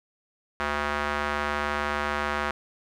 square tone with band-pass filter, 73.42 Hz, D2, in tune, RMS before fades -28 dBFS, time 0.6-2.51 s, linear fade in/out 0 ms, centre 1400 Hz, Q 1.4, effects none

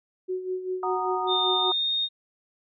sine tone with tremolo, 370 Hz, F#4, in tune, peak -25 dBFS, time 0.28-1.72 s, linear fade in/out 20 ms, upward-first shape sine, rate 5.1 Hz, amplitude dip 65%
sine chord, D# minor, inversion first, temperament equal with one note detuned, 740 / 932.3 / 1236.6 Hz, F#5 / A#5 / D#6, 0 / 0 / -11 cents, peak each -30 dBFS, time 0.83-1.72 s, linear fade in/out 2 ms
sine tone with pitch glide, 3629 to 3692 Hz, A#7 to A#7, -47 to -17 cents, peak -23 dBFS, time 1.27-2.09 s, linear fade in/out 50 ms, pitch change +30 cents, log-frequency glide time 1.57-1.92 s
effects none

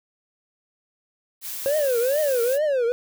blue noise, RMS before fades -32 dBFS, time 1.41-2.59 s, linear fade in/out 50 ms
triangle tone with vibrato, 535 Hz, C5, 38 cents sharp, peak -17 dBFS, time 1.66-2.92 s, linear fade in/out 0 ms, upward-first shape triangle, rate 2.3 Hz, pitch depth 280 cents each way
effects none

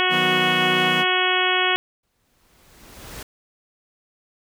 harmonic tone, 367.6 Hz, F#4, 11 cents flat, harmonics 1 / 2 / 3 / 4 / 5 / 6 / 7 / 8 / 9, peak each -26 / -26 / -26 / -26 / -26 / -26 / -26 / -26 / -26 dBFS, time 0-1.76 s, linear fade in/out 0 ms
sawtooth chord, B major, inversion first, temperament equal, 155.56 / 185 / 246.9 Hz, D#3 / F#3 / B3, 0 / 0 / 0 cents, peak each -26 / -26 / -25 dBFS, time 0.09-1.05 s, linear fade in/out 50 ms
pink noise with exponential growth, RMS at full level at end -34 dBFS, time 2.03-3.23 s, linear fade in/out 5 ms, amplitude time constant 260 ms
effects none

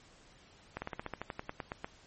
slowing click train, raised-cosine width 0.5 ms, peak -22 dBFS, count 14, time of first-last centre 0.77-1.845 s, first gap 50 ms, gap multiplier 1.08, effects pink hiss -60 dBFS RMS until 2.06 s + MP3 32 kbps

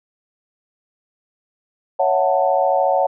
sine chord, F# minor seventh, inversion second, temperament just, 555 / 666 / 740 / 888 Hz, C#5 / E5 / F#5 / A5, +2 / +18 / 0 / +16 cents, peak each -18 / -22 / -18 / -22 dBFS, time 1.99-3.07 s, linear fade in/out 10 ms, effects none

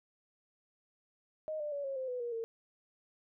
sine tone with pitch steps, 622 / 594.9 / 569.1 / 544.3 / 520.6 / 498 / 476.3 / 455.6 Hz, D#5 / D5 / C#5 / C#5 / C5 / B4 / A#4 / A#4, -1 / +22 / +45 / -32 / -9 / +14 / +37 / -40 cents, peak -35 dBFS, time 1.48-2.44 s, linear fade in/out 0 ms, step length 120 ms, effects none

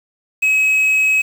triangle tone with quantisation, 2555 Hz, D#7, 45 cents sharp, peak -10 dBFS, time 0.42-1.22 s, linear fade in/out 10 ms, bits 6, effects none

